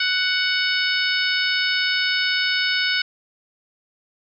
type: harmonic tone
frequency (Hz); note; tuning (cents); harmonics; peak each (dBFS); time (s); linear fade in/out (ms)
742; F#5; +5; 2 / 3 / 4 / 5 / 6 / 7; -23 / -25 / -26 / -27 / -28 / -28; 0-3.02; 5
effects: none

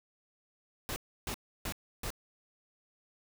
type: noise bursts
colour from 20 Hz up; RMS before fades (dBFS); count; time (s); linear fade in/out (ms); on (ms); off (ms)
pink; -37; 4; 0.89-2.104; 0; 71; 310
effects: none

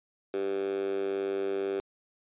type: tone with high-pass filter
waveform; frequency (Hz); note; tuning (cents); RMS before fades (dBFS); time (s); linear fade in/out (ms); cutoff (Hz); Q
10% pulse; 98; G2; 0; -31; 0.34-1.8; 0; 380; 5.6
effects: resampled to 8000 Hz

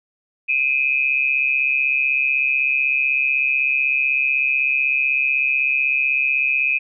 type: tone pair together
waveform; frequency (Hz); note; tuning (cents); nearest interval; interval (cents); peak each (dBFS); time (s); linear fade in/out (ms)
sine; 2419 / 2555; D#7 / D#7; -49 / +45; minor second; 94; -20 / -18; 0.48-6.79; 20
effects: none

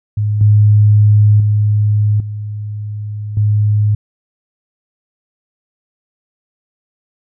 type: tone with level steps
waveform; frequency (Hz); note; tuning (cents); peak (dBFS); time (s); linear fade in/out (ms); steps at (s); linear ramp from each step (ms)
sine; 105; G#2; +19; -12 / -5 / -9 / -20 / -9; 0.17-3.95; 5; 0.41 / 1.4 / 2.2 / 3.37; 2
effects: none

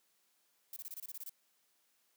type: noise bursts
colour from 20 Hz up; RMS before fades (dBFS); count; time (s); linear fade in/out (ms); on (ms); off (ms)
violet; -45; 10; 0.73-1.295; 2; 34; 25
effects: white hiss -75 dBFS RMS until 2.16 s + high-pass 200 Hz 12 dB/octave

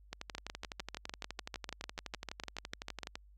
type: two click trains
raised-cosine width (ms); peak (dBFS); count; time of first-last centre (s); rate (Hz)
0.2; -22 / -23; 19 / 37; 0.35-3.033 / 0.13-3.155; 6.71 / 11.9
effects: added 50 Hz sine -57 dBFS peak until 3.37 s + Opus 48 kbps

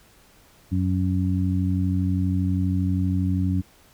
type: harmonic tone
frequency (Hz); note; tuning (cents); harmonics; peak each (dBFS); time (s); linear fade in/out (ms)
92.5; F#2; 0; 1 / 2 / 3; -22 / -25 / -27; 0.71-3.62; 20
effects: pink hiss -55 dBFS RMS until 3.93 s

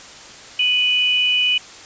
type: tone pair together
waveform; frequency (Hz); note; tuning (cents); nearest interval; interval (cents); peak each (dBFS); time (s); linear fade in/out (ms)
sine; 2489 / 2967; D#7 / F#7; 0 / +4; minor third; 304; -19 / -16; 0.59-1.58; 5
effects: white hiss -39 dBFS RMS until 1.85 s + resampled to 16000 Hz

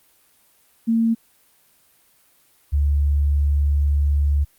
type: tone pair in turn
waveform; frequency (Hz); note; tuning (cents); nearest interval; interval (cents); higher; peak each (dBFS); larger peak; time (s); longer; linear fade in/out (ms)
sine; 227.6 / 72; A#3 / D2; -41 / -34; octave + minor sixth; 1993; first; -15; neither; 0.87-1.15 / 2.72-4.45; second; 20
effects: white hiss -58 dBFS RMS until 4.58 s + Opus 32 kbps

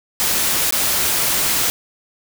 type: noise with dropouts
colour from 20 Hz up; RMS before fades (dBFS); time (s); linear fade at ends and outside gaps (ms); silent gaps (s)
white; -18; 0.2-1.7; 0; 0.708-0.724
effects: none

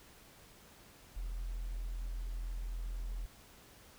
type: tone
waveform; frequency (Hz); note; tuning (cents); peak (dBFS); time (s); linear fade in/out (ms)
triangle; 42.17; E1; +40; -33; 1.16-3.26; 10
effects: tanh soft clip ceiling -34 dBFS + pink hiss -59 dBFS RMS until 3.98 s

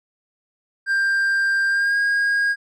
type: tone with pitch glide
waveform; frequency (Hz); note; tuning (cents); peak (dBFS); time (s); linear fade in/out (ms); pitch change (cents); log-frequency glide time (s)
triangle; 1588 to 1631.7; G6 to G#6; +22 to -31; -15; 0.86-2.56; 50; +47; 1.68-1.97
effects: resampled to 24000 Hz

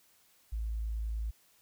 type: tone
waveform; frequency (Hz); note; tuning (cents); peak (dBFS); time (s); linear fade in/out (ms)
sine; 55; A1; 0; -32; 0.52-1.31; 10
effects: white hiss -66 dBFS RMS until 1.61 s

